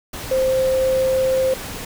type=tone in noise; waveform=sine; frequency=523.3 Hz; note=C5; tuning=in tune; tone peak=-15 dBFS; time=0.31-1.54 s; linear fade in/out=5 ms; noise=pink; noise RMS=-31 dBFS; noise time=0.13-1.85 s; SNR=+13 dB; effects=none